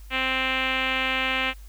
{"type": "tone with low-pass filter", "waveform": "5% pulse", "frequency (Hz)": 261.6, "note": "C4", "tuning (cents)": 0, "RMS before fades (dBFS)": -25, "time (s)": [0.1, 1.54], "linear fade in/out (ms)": 50, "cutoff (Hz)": 2700, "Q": 2.9, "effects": ["added 50 Hz sine -40 dBFS peak until 1.68 s", "white hiss -56 dBFS RMS until 1.68 s"]}